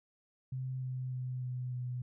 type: tone with pitch steps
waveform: sine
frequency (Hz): 129.8 / 128.46 / 127.13 / 125.81 / 124.51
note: C3 / C3 / C3 / B2 / B2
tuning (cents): -13 / -31 / -49 / +32 / +15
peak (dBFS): -35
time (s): 0.52-2.02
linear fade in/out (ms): 5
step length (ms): 300
effects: none